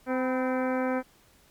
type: harmonic tone with a mistuned harmonic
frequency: 257.5 Hz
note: C4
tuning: 28 cents flat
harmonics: 1 / 2 / 3 / 4 / 5 / 6 / 7 / 8 / 9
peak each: -28 / -29 / -35 / -38 / -39 / -38 / -45 / -45 / -44 dBFS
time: 0.06-1.03 s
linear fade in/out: 50 ms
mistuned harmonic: 4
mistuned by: -53 cents
effects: pink hiss -60 dBFS RMS until 1.5 s + MP3 96 kbps